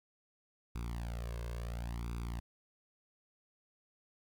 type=tone with flanger; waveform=sawtooth; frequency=58.3 Hz; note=A#1; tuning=1 cent sharp; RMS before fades=-40 dBFS; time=0.75-2.4 s; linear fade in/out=5 ms; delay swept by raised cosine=0.81 to 1.91 ms; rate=0.72 Hz; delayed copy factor=+0.9; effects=12-bit